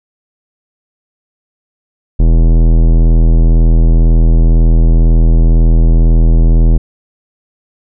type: tone with tanh clipping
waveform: sine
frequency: 41 Hz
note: E1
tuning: 9 cents flat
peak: -6 dBFS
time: 2.19-6.78 s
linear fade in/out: 10 ms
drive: 18 dB
effects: none